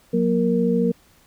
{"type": "tone cluster", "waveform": "sine", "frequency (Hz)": [182.5, 236.2, 466.2], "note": ["F#3", "A#3", "A#4"], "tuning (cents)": [-24, 23, 0], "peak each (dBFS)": -21, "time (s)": [0.13, 0.92], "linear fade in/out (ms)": 10, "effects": ["pink hiss -56 dBFS RMS until 1.26 s"]}